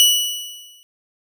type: tone with exponential decay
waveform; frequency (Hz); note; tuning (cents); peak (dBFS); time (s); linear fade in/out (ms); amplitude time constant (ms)
sawtooth; 2946; F#7; -8; -5; 0-0.83; 0; 180
effects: none